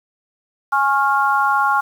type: chord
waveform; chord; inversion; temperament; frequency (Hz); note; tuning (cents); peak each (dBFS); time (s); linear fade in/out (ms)
sine; Db major; second; equal with one note detuned; 830.6 / 1092.2 / 1396.9; Ab5 / Db6 / F6; 0 / -26 / 0; -18; 0.72-1.81; 10
effects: 7-bit